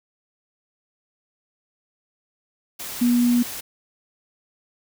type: tone in noise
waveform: sine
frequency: 241.7 Hz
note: B3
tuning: 37 cents flat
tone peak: -15 dBFS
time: 3.01-3.43 s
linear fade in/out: 10 ms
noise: white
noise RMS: -33 dBFS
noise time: 2.79-3.61 s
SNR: +15 dB
effects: none